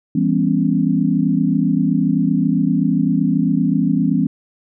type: chord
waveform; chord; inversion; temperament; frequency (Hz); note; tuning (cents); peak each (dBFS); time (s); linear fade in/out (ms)
sine; C# half-diminished seventh; first; just; 166.31 / 199.57 / 249.5 / 277.2; E3 / G3 / B3 / C#4; +16 / +31 / +18 / 0; -19; 0.15-4.27; 5
effects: none